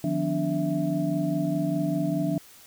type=tone cluster; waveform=sine; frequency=153.5 / 178.4 / 249.2 / 290.9 / 660 Hz; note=D#3 / F3 / B3 / D4 / E5; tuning=-23 / +37 / +16 / -16 / +2 cents; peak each=-30 / -29 / -35 / -27 / -32 dBFS; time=0.04-2.38 s; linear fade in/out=2 ms; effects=white hiss -51 dBFS RMS until 2.66 s